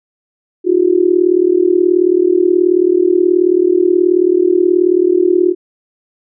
sine tone with amplitude modulation, 358.4 Hz, F4, 45 cents sharp, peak -4 dBFS, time 0.64-5.55 s, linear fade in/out 50 ms, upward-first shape sine, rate 38.6 Hz, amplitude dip 90%, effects none

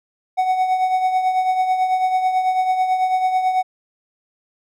triangle tone with tremolo, 745 Hz, F#5, 12 cents sharp, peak -11 dBFS, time 0.37-3.63 s, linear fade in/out 20 ms, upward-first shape triangle, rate 9.1 Hz, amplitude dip 60%, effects none

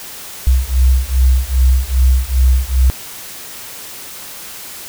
sine beating tone pair, 62.8 / 65.3 Hz, B1 / C2, +30 / -3 cents, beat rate 2.5 Hz, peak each -12 dBFS, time 0.47-2.9 s, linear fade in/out 0 ms, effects white hiss -31 dBFS RMS until 4.88 s

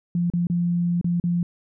sine tone with dropouts, 173.6 Hz, F3, 10 cents flat, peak -19 dBFS, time 0.15-1.43 s, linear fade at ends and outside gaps 2 ms, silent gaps 0.301-0.336 / 0.47-0.499 / 1.013-1.044 / 1.2-1.239 s, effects none

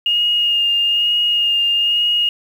sine tone with vibrato, 2843 Hz, F7, 30 cents sharp, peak -13 dBFS, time 0.06-2.29 s, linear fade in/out 2 ms, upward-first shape sine, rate 1.1 Hz, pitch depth 19 cents each way, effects 7-bit

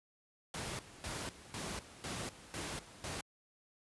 pink noise with tremolo, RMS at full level -41 dBFS, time 0.54-3.21 s, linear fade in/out 2 ms, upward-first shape square, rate 2 Hz, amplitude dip 80%, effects high-pass 60 Hz 12 dB/octave + resampled to 24000 Hz

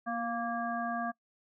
harmonic tone with a mistuned harmonic, 233.1 Hz, A#3, in tune, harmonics 1 / 3 / 5 / 7, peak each -37 / -35 / -38 / -40 dBFS, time 0.06-1.12 s, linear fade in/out 20 ms, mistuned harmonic 1, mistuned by +22 cents, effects noise-tail reverb RT60 0.1 s tail -22 dB re dry

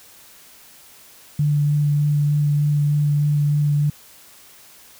sine tone with vibrato, 146.83 Hz, D3, in tune, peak -15 dBFS, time 1.39-3.9 s, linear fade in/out 5 ms, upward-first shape sine, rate 3.3 Hz, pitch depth 11 cents each way, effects white hiss -47 dBFS RMS until 4.99 s

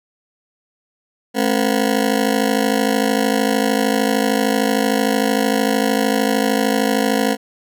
20% pulse ring-modulated tone, 241.9 Hz, B3, 36 cents flat, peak -7 dBFS, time 1.34-7.37 s, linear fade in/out 50 ms, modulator 26.6 Hz, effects none

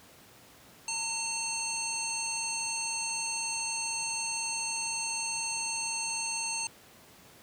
harmonic tone with a mistuned harmonic, 903 Hz, A5, 45 cents sharp, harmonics 1 / 3 / 5 / 7 / 9, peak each -40 / -37 / -38 / -36 / -37 dBFS, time 0.88-6.67 s, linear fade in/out 2 ms, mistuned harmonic 5, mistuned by -60 cents, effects pink hiss -55 dBFS RMS until 7.42 s + high-pass 100 Hz 12 dB/octave

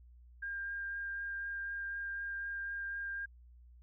sine tone with vibrato, 1603 Hz, G6, 38 cents sharp, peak -37 dBFS, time 0.42-3.26 s, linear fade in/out 10 ms, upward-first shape triangle, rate 4 Hz, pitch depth 11 cents each way, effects added 60 Hz sine -55 dBFS peak until 3.82 s

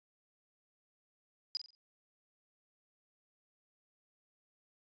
sine tone with echo, 4925 Hz, D#8, 19 cents flat, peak -32 dBFS, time 1.55-1.57 s, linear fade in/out 0 ms, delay 45 ms, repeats 4, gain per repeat -9 dB, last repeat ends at 1.75 s, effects resampled to 16000 Hz

